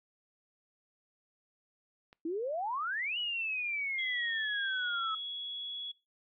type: click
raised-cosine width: 0.3 ms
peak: -38 dBFS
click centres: 2.129 s
type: exponential two-way sweep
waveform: sine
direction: up then down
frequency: 311.1 to 2960 to 1288 Hz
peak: -32 dBFS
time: 2.25-5.15 s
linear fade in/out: 5 ms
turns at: 3.18 s
type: tone with pitch glide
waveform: sine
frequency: 3322 to 3366 Hz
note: G#7 to G#7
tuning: 0 to +23 cents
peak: -37 dBFS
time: 3.98-5.92 s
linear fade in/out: 10 ms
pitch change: +23 cents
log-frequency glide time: 4.15-5.77 s
effects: noise-tail reverb RT60 0.3 s tail -24 dB re dry